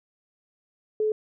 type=tone; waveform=sine; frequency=430.1 Hz; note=A4; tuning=39 cents flat; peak=-21 dBFS; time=1-1.12 s; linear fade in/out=2 ms; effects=none